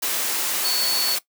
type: tone in noise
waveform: sine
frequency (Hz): 4435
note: C#8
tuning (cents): 0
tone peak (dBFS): -21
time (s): 0.64-1.16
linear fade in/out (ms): 10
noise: white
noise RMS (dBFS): -24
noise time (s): 0.02-1.19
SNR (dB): 0
effects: noise-tail reverb RT60 0.1 s tail -18 dB re dry + high-pass 300 Hz 12 dB/octave